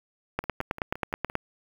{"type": "two click trains", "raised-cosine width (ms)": 0.5, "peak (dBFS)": [-23, -11], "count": [6, 10], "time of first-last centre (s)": [[0.44, 1.299], [0.39, 1.354]], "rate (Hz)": [5.82, 9.34], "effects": ["7-bit"]}